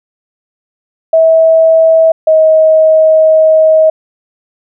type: tone pair in turn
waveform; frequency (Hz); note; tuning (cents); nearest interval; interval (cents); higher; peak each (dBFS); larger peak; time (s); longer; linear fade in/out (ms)
sine; 648 / 632.5; E5 / D#5; -30 / +28; unison; 42; first; -3; neither; 1.13-2.12 / 2.27-3.9; second; 5
effects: none